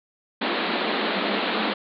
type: band-pass noise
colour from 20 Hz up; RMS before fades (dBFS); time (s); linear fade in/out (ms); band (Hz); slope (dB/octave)
pink; -25; 0.41-1.74; 10; 190 to 4300; 96
effects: none